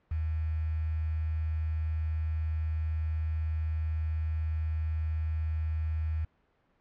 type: tone with quantisation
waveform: sine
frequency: 79 Hz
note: D#2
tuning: 27 cents sharp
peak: -28 dBFS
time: 0.11-6.25 s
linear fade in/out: 5 ms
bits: 8
effects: pink hiss -70 dBFS RMS until 6.8 s + low-pass 2000 Hz 12 dB/octave